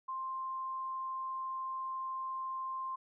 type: tone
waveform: sine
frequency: 1051 Hz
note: C6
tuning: 7 cents sharp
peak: -36 dBFS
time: 0.08-2.96 s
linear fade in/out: 10 ms
effects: none